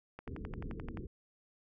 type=click train; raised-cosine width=0.5 ms; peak=-30 dBFS; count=10; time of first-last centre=0.19-0.973 s; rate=11.5 Hz
type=low-pass noise; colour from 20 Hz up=pink; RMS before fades=-43 dBFS; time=0.27-1.07 s; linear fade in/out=5 ms; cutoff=460 Hz; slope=96 dB/octave
effects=none